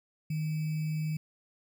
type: tone with sample-and-hold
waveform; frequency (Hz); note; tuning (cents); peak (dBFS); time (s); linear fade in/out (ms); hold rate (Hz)
sine; 155.56; D#3; 0; -29; 0.3-1.17; 5; 2450
effects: none